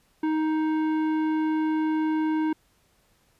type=tone with tanh clipping; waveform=sine; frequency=312.7 Hz; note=D#4; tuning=9 cents sharp; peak=-24 dBFS; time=0.23-2.53 s; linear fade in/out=5 ms; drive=13 dB; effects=pink hiss -65 dBFS RMS until 3.39 s + resampled to 32000 Hz